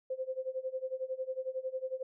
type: tone with tremolo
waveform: sine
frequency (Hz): 520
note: C5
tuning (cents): -11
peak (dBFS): -31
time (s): 0.1-2.03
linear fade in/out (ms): 5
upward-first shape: sine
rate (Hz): 11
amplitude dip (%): 90
effects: none